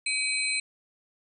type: tone cluster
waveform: sine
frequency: 2299 / 2525 / 4081 / 8120 Hz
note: D7 / D#7 / C8 / B8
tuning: -37 / +25 / -44 / +47 cents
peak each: -31 dBFS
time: 0.06-0.6 s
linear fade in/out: 5 ms
effects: none